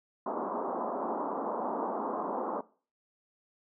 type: band-pass noise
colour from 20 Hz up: white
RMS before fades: -34 dBFS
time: 0.26-2.61 s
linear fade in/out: 5 ms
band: 210 to 1100 Hz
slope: 48 dB/octave
effects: noise-tail reverb RT60 0.4 s tail -20 dB re dry